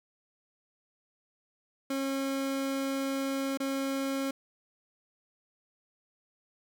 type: tone with dropouts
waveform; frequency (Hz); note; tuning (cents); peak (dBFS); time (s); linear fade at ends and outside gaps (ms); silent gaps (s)
30% pulse; 271.6; C#4; -35; -27; 1.9-4.31; 5; 3.574-3.601
effects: none